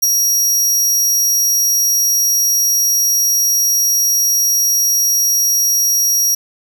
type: tone with ADSR envelope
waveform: sawtooth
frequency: 5680 Hz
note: F8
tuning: 28 cents sharp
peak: -6 dBFS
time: 0.02-6.35 s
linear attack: 12 ms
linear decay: 26 ms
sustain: -3 dB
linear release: 7 ms
effects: none